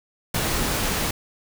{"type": "noise", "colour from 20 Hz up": "pink", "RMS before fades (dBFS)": -24, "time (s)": [0.34, 1.11], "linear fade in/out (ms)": 5, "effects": []}